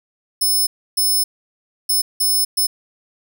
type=tone bursts at uneven times; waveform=10% pulse; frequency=5220 Hz; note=E8; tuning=18 cents flat; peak=-9 dBFS; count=5; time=0.41-0.67 / 0.97-1.24 / 1.89-2.02 / 2.2-2.45 / 2.57-2.67 s; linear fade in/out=10 ms; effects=none